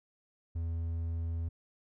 triangle tone, 83 Hz, E2, 12 cents sharp, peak -30 dBFS, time 0.55-1.49 s, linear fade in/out 10 ms, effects none

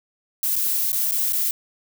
violet noise with dropouts, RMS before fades -22 dBFS, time 0.43-1.51 s, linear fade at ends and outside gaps 1 ms, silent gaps 0.557-0.563 / 0.919-0.929 / 1.112-1.119 / 1.324-1.331 s, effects none

